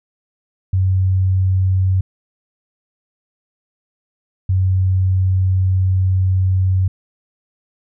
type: tone pair in turn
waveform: sine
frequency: 94 / 93.65 Hz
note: F#2 / F#2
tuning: +28 / +21 cents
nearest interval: unison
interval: 7 cents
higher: first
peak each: -12 dBFS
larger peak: neither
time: 0.73-2.01 / 4.49-6.88 s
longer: second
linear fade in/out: 5 ms
effects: none